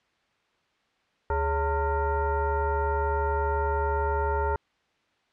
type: tone with frequency modulation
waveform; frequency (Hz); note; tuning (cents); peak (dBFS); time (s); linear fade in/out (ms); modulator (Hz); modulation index
sine; 415.3; G#4; 0; -23; 1.3-4.56; 2; 489; 1.6
effects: white hiss -68 dBFS RMS until 5.32 s + low-pass 3000 Hz 12 dB/octave